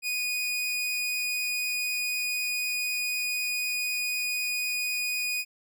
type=tone; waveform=sawtooth; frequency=2474 Hz; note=D#7; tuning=10 cents flat; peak=-24 dBFS; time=0.02-5.45 s; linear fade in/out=50 ms; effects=none